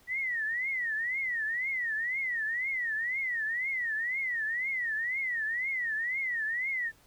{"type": "tone with vibrato", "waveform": "sine", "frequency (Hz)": 1933, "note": "B6", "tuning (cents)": -38, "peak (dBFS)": -29, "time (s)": [0.07, 6.92], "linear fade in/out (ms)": 50, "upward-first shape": "triangle", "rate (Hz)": 2, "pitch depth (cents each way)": 220, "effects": ["pink hiss -62 dBFS RMS until 7.06 s"]}